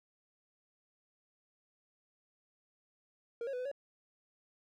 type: tone with pitch steps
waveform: triangle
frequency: 468 / 548 / 497.3 / 504 / 561 Hz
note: A#4 / C#5 / B4 / B4 / C#5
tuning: +7 / -20 / +12 / +35 / +21 cents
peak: -34 dBFS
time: 3.41-3.715 s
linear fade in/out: 2 ms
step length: 61 ms
effects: none